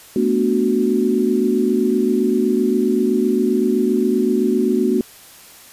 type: chord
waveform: sine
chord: B minor seventh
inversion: third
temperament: equal with one note detuned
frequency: 220 / 247.7 / 293.7 / 370 Hz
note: A3 / B3 / D4 / F#4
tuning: 0 / +5 / 0 / 0 cents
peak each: -20 / -19 / -23 / -18 dBFS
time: 0.16-5.01 s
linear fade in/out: 2 ms
effects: white hiss -43 dBFS RMS until 5.72 s + resampled to 32000 Hz